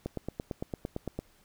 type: click train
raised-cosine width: 2 ms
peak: -20 dBFS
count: 11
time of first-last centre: 0.06-1.19 s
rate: 8.85 Hz
effects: pink hiss -64 dBFS RMS until 1.44 s